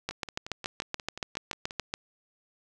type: two click trains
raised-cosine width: 0.2 ms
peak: -13 / -22 dBFS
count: 14 / 10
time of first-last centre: 0.09-1.939 / 0.11-1.709 s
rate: 7.03 / 5.63 Hz
effects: none